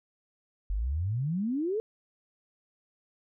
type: exponential sweep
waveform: sine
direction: up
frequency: 44.66 to 458.7 Hz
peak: -27 dBFS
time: 0.7-1.8 s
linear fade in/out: 0 ms
effects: none